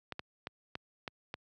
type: clicks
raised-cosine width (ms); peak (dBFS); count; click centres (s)
0.3; -22; 6; 0.123 / 0.194 / 0.471 / 0.754 / 1.078 / 1.341
effects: high-pass 80 Hz 12 dB/octave